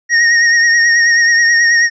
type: tone with vibrato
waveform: square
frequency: 1864.7 Hz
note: A#6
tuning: in tune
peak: -8 dBFS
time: 0.09-1.9 s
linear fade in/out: 50 ms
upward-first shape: triangle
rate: 9.3 Hz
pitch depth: 38 cents each way
effects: resampled to 16000 Hz